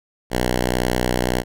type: tone with vibrato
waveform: 5% pulse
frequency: 61.74 Hz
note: B1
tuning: in tune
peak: -7 dBFS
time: 0.3-1.44 s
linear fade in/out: 50 ms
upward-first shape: triangle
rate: 9.5 Hz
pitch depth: 27 cents each way
effects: none